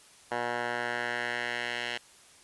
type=tone with band-pass filter sweep; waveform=10% pulse; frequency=120.3 Hz; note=B2; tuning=45 cents flat; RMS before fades=-33 dBFS; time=0.31-1.98 s; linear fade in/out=10 ms; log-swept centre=1100 to 2600 Hz; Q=1.8; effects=white hiss -56 dBFS RMS until 2.43 s + resampled to 24000 Hz